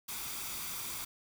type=noise with comb filter; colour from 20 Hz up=white; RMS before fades=-40 dBFS; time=0.08-1.05 s; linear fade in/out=10 ms; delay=0.85 ms; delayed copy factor=+0.5; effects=none